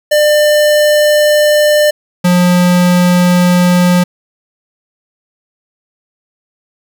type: tone pair in turn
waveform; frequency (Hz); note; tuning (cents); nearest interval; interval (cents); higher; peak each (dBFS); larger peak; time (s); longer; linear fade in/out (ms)
square; 598 / 178.22; D5 / F3; +31 / +35; octave + major sixth; 2096; first; -7; neither; 0.11-1.91 / 2.24-4.04; neither; 10
effects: 8-bit